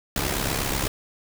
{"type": "noise with amplitude modulation", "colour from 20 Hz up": "pink", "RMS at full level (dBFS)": -23, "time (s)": [0.16, 0.88], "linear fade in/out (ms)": 2, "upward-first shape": "sine", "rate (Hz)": 68.1, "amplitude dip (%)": 65, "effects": []}